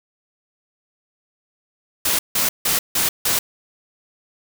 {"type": "noise bursts", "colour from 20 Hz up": "white", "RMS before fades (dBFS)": -19, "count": 5, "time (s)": [2.05, 3.39], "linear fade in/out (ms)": 5, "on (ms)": 140, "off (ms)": 160, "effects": []}